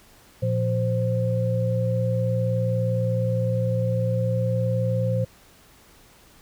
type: tone cluster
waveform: sine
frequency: 115.5 / 175.1 / 522 Hz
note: A#2 / F3 / C5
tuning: -16 / +5 / -4 cents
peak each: -22 / -29 / -26 dBFS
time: 0.42-5.25 s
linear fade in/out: 10 ms
effects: pink hiss -53 dBFS RMS until 6.41 s